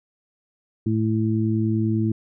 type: harmonic tone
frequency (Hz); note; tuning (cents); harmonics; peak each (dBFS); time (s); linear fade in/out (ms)
110; A2; 0; 1 / 2 / 3; -22 / -23 / -25; 0.86-2.12; 5
effects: none